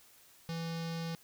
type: tone with low-pass filter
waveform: square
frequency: 165.6 Hz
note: E3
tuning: 8 cents sharp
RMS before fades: -38 dBFS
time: 0.49-1.15 s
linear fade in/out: 0 ms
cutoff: 4900 Hz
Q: 2.6
effects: white hiss -61 dBFS RMS until 1.23 s